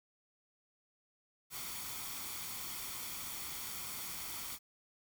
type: noise with comb filter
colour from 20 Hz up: white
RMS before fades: -43 dBFS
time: 1.5-4.59 s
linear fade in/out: 50 ms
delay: 0.89 ms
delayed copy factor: +0.5
effects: none